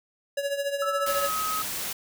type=tone with tremolo; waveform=square; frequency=563 Hz; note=C#5; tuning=27 cents sharp; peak=-24 dBFS; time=0.37-1.29 s; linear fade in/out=5 ms; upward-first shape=triangle; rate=14 Hz; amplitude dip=75%
type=tone with pitch glide; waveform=sine; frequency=1317 to 1270.7 Hz; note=E6 to D#6; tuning=-2 to +36 cents; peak=-27 dBFS; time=0.82-1.62 s; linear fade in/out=2 ms; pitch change=-62 cents; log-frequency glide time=1.01-1.3 s
type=noise; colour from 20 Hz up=white; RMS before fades=-32 dBFS; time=1.06-1.93 s; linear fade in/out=5 ms
effects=none